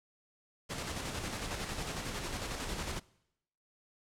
pink noise with tremolo, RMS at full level -37 dBFS, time 0.69-3 s, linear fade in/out 20 ms, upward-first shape square, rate 11 Hz, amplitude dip 35%, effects noise-tail reverb RT60 0.8 s tail -22 dB re dry + low-pass 9000 Hz 12 dB/octave

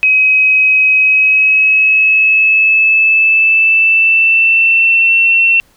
sine tone with pitch glide, 2538 to 2704 Hz, D#7 to E7, +34 to +43 cents, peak -6 dBFS, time 0.03-5.6 s, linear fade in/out 0 ms, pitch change +109 cents, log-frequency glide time 0.97-5.27 s, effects pink hiss -51 dBFS RMS until 5.76 s

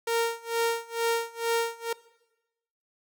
sawtooth tone with tremolo, 462.2 Hz, A#4, 15 cents flat, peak -19 dBFS, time 0.07-1.93 s, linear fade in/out 5 ms, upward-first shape sine, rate 2.2 Hz, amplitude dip 95%, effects noise-tail reverb RT60 1.0 s tail -20 dB re dry

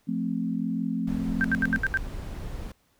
sine chord, F major, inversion none, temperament equal, 174.61 / 220 / 261.6 Hz, F3 / A3 / C4, 0 / 0 / 0 cents, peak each -31 / -29 / -30 dBFS, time 0.07-1.79 s, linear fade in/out 20 ms
brown noise, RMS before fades -35 dBFS, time 1.07-2.72 s, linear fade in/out 5 ms
sine tone bursts, 1568 Hz, G6, in tune, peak -21 dBFS, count 6, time 1.41-1.973 s, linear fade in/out 0 ms, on 33 ms, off 73 ms
effects pink hiss -67 dBFS RMS until 2.99 s

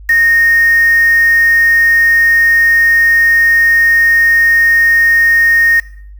sine tone with quantisation, 1850 Hz, A#6, 14 cents flat, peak -6 dBFS, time 0.09-5.8 s, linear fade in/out 5 ms, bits 4, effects noise-tail reverb RT60 0.6 s tail -19 dB re dry + added 50 Hz sine -30 dBFS peak until 6.19 s

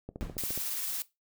click train, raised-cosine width 2 ms, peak -26 dBFS, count 8, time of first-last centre 0.09-0.576 s, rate 14.4 Hz
brown noise with exponential decay, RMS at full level -31 dBFS, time 0.21-0.51 s, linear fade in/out 0 ms, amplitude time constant 64 ms
blue noise with tremolo, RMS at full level -33 dBFS, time 0.38-1.02 s, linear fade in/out 0 ms, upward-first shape triangle, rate 18 Hz, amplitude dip 30%
effects noise-tail reverb RT60 0.2 s tail -18 dB re dry

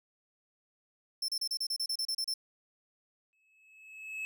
40% pulse tone bursts, 5340 Hz, E8, 22 cents sharp, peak -30 dBFS, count 12, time 1.22-2.34 s, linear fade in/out 5 ms, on 64 ms, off 32 ms
triangle tone with exponential growth, 2588 Hz, E7, 32 cents flat, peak -32 dBFS, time 3.33-4.25 s, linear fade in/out 0 ms, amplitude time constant 200 ms
effects none

